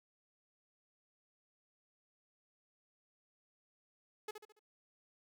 sawtooth tone with echo, 425.7 Hz, G#4, 43 cents sharp, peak -36 dBFS, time 4.28-4.31 s, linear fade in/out 5 ms, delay 71 ms, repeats 4, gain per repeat -7 dB, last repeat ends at 4.594 s, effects none

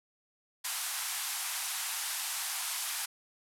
white band-pass noise, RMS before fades -36 dBFS, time 0.64-3.06 s, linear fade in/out 10 ms, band 740 to 13000 Hz, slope 48 dB/octave, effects none

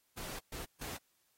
pink noise bursts at uneven times, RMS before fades -44 dBFS, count 3, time 0.17-0.39 / 0.52-0.65 / 0.81-0.97 s, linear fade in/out 5 ms, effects white hiss -75 dBFS RMS until 1.37 s + AAC 48 kbps

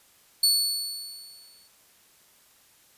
sawtooth tone with exponential decay, 4435 Hz, C#8, in tune, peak -14 dBFS, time 0.43-1.68 s, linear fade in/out 5 ms, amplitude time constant 270 ms, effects white hiss -59 dBFS RMS until 2.97 s + resampled to 32000 Hz

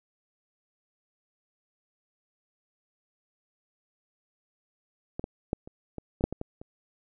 clicks, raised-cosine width 2 ms, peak -19 / -19 / -13 / -30 / -23 / -21 / -8 / -20 / -20 / -29 dBFS, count 10, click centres 5.195 / 5.241 / 5.531 / 5.675 / 5.983 / 6.209 / 6.24 / 6.326 / 6.414 / 6.615 s, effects none

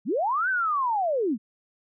sine linear two-way sweep, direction up then down, 157.9 to 1568 to 190 Hz, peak -22 dBFS, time 0.05-1.38 s, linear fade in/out 50 ms, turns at 0.49 s, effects none

